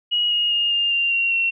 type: tone with pitch steps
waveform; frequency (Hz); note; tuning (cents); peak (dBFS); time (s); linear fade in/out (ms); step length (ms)
sine; 2900 / 2870 / 2840 / 2811 / 2782 / 2753 / 2725; F#7 / F7 / F7 / F7 / F7 / F7 / F7; -35 / +47 / +28 / +11 / -7 / -25 / -43; -17; 0.11-1.51; 20; 200
effects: none